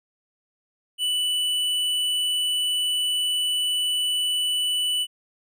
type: tone with hard clipping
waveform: triangle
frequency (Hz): 2973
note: F#7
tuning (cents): +8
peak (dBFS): -23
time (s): 0.98-5.07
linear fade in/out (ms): 50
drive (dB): 12
effects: none